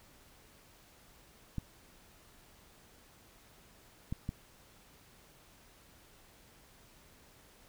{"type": "clicks", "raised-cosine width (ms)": 5, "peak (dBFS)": -23, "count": 3, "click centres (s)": [1.583, 4.125, 4.291], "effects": ["pink hiss -61 dBFS RMS until 7.68 s"]}